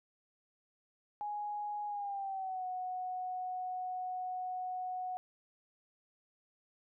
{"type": "tone with pitch glide", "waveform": "sine", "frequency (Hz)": [831, 736.1], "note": ["G#5", "F#5"], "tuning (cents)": [1, -9], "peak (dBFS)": -36, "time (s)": [1.21, 5.17], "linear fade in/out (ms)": 0, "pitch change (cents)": -210, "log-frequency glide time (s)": [1.87, 2.65], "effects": []}